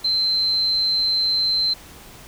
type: tone with amplitude modulation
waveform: sine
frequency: 4100 Hz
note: C8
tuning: 36 cents flat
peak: -16 dBFS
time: 0.04-1.74 s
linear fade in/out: 10 ms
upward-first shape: sine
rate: 167 Hz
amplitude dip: 25%
effects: pink hiss -43 dBFS RMS until 2.27 s